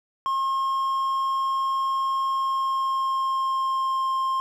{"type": "tone with pitch glide", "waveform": "triangle", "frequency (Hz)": [1073, 1059.5], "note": ["C6", "C6"], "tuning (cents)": [43, 21], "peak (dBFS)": -20, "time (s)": [0.26, 4.4], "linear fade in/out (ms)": 0, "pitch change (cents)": -22, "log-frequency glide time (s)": [2.3, 4.1], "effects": []}